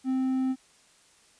triangle tone, 261 Hz, C4, 4 cents flat, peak -22 dBFS, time 0.04-0.56 s, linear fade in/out 50 ms, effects white hiss -60 dBFS RMS until 1.39 s + resampled to 22050 Hz

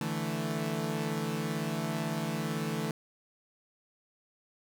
sawtooth chord, D suspended second, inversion none, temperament equal, 146.83 / 164.81 / 220 Hz, D3 / E3 / A3, 0 / 0 / 0 cents, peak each -33 / -31 / -31 dBFS, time 0.01-2.91 s, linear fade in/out 2 ms, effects none

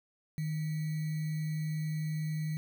sine tone with sample-and-hold, 155.56 Hz, D#3, in tune, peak -31 dBFS, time 0.38-2.57 s, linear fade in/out 0 ms, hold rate 2100 Hz, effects none

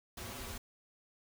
pink noise with comb filter, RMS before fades -44 dBFS, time 0.17-0.58 s, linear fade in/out 5 ms, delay 6.6 ms, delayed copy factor -0.8, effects none

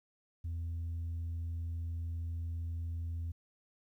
sine tone, 83.7 Hz, E2, 27 cents sharp, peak -33 dBFS, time 0.44-3.32 s, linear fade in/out 10 ms, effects tanh soft clip ceiling -34 dBFS + 12-bit

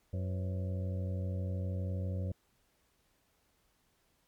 harmonic tone with a mistuned harmonic, 92.5 Hz, F#2, in tune, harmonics 1 / 2 / 3 / 4 / 5 / 6 / 7, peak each -33 / -42 / -50 / -53 / -49 / -48 / -58 dBFS, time 0.13-2.32 s, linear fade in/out 5 ms, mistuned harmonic 5, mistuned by +120 cents, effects pink hiss -73 dBFS RMS until 4.27 s + MP3 96 kbps

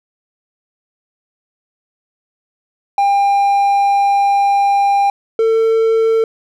triangle tone pair in turn, 800 / 449 Hz, G5 / A4, +35 / +35 cents, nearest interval minor seventh, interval 1000 cents, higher first, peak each -8 dBFS, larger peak neither, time 2.98-5.1 / 5.39-6.24 s, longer first, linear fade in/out 2 ms, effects none

